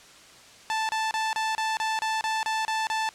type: tone bursts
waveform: sawtooth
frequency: 880 Hz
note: A5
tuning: in tune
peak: -21 dBFS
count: 11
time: 0.7-3.09 s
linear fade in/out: 0 ms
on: 190 ms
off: 30 ms
effects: white hiss -50 dBFS RMS until 3.14 s + low-pass 7000 Hz 12 dB/octave